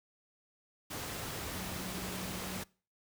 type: tone in noise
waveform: sine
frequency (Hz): 185.6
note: F#3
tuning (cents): +6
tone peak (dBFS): -43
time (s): 1.55-2.62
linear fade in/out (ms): 10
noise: pink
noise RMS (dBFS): -40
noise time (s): 0.9-2.64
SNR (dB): -6
effects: noise-tail reverb RT60 0.4 s tail -24 dB re dry + high-pass 60 Hz 12 dB/octave